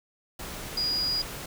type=tone in noise; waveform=sine; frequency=4886 Hz; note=D#8; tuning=32 cents flat; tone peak=-25 dBFS; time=0.77-1.22 s; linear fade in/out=5 ms; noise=pink; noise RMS=-38 dBFS; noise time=0.39-1.46 s; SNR=+10 dB; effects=none